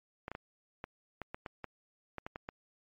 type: clicks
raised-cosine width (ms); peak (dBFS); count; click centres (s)
0.5; -25; 12; 0.281 / 0.316 / 0.351 / 0.841 / 1.217 / 1.345 / 1.462 / 1.643 / 2.183 / 2.265 / 2.359 / 2.489
effects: MP3 48 kbps